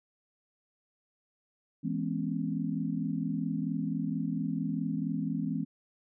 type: chord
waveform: sine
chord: C# minor seventh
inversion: first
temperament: equal with one note detuned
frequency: 164.81 / 207.7 / 246.9 / 271.3 Hz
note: E3 / G#3 / B3 / C#4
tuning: 0 / 0 / 0 / -37 cents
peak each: -34 / -35 / -36 / -35 dBFS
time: 1.83-5.65 s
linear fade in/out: 20 ms
effects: none